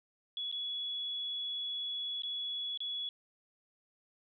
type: tone with dropouts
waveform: sine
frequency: 3384 Hz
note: G#7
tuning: 32 cents sharp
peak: -35 dBFS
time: 0.37-3.09 s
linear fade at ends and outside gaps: 1 ms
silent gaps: 0.515-0.525 / 2.221-2.234 / 2.775-2.804 s
effects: none